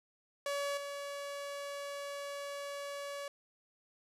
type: tone with level steps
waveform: sawtooth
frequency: 567 Hz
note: C#5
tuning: 39 cents sharp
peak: -30 / -36 dBFS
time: 0.46-3.28 s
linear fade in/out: 2 ms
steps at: 0.77 s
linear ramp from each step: 5 ms
effects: low-pass 11000 Hz 12 dB/octave